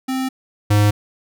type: tone pair in turn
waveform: square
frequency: 261.6 / 103.82 Hz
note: C4 / G#2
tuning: 0 / 0 cents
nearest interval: octave + major third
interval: 1600 cents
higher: first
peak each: -20 / -12 dBFS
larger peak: second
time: 0.08-0.29 / 0.7-0.91 s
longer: neither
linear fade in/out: 10 ms
effects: none